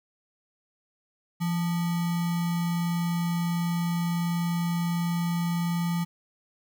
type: tone with sample-and-hold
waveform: sine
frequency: 170.7 Hz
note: F3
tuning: 39 cents flat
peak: -24 dBFS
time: 1.4-6.05 s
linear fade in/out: 20 ms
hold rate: 1050 Hz
effects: none